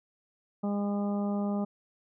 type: harmonic tone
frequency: 203.3 Hz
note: G#3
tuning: 37 cents flat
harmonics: 1 / 2 / 3 / 4 / 5 / 6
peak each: -28 / -39 / -38 / -41 / -49 / -46 dBFS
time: 0.63-1.65 s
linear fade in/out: 10 ms
effects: none